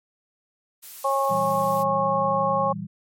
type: noise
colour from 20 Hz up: blue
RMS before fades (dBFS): -40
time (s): 0.82-1.84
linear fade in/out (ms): 20
type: harmonic tone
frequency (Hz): 273.3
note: C#4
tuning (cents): -24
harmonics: 2 / 3 / 4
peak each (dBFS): -24 / -25 / -23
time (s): 1.04-2.73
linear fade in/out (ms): 10
type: chord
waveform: sine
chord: E diminished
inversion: second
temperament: equal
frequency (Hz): 116.54 / 164.81 / 196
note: Bb2 / E3 / G3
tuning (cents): 0 / 0 / 0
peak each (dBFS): -37 / -33 / -32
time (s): 1.29-2.87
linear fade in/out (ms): 20
effects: MP3 64 kbps